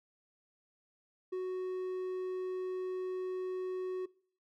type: tone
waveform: triangle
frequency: 370 Hz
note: F#4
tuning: in tune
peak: -32 dBFS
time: 1.32-4.06 s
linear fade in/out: 10 ms
effects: noise-tail reverb RT60 0.5 s tail -22 dB re dry